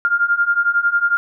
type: beating tone pair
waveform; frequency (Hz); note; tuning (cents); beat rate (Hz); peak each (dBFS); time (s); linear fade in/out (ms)
sine; 1396.9 / 1407.9; F6 / F6; 0 / +14; 11; -18 / -16; 0.05-1.17; 0
effects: none